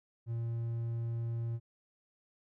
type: tone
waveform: triangle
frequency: 116.1 Hz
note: A#2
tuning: 7 cents flat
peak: -31 dBFS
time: 0.26-1.6 s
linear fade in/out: 50 ms
effects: none